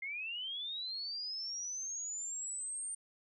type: linear sweep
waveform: sine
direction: up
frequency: 2093 to 8870 Hz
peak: -38 dBFS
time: 0.02-2.95 s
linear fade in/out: 5 ms
effects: none